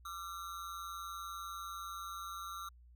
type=ring-modulated tone; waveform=square; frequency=1270 Hz; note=D#6; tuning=35 cents sharp; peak=-40 dBFS; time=0.05-2.69 s; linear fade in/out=5 ms; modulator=90.1 Hz; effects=added 60 Hz sine -57 dBFS peak until 2.95 s